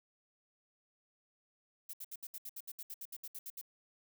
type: noise bursts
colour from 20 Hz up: violet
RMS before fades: -45 dBFS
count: 16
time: 1.89-3.614 s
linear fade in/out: 5 ms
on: 44 ms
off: 68 ms
effects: none